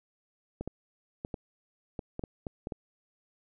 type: clicks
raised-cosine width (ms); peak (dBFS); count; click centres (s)
2; -22; 10; 0.61 / 0.676 / 1.249 / 1.342 / 1.992 / 2.194 / 2.238 / 2.468 / 2.671 / 2.722
effects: none